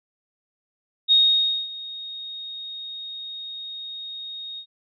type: tone with ADSR envelope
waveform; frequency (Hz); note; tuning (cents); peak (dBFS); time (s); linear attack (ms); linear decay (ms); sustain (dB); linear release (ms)
sine; 3729; A#7; 0; -12; 1.08-4.66; 37; 560; -20; 77
effects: none